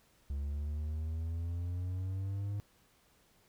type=exponential sweep; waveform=triangle; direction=up; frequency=69.5 to 102.8 Hz; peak=-32 dBFS; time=0.3-2.6 s; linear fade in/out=0 ms; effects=pink hiss -68 dBFS RMS until 3.48 s